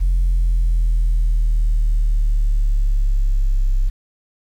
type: exponential sweep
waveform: sine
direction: down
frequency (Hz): 43.65 to 32.7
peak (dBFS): -11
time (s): 0-3.9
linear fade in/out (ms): 20
effects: tanh soft clip ceiling -11 dBFS + 8-bit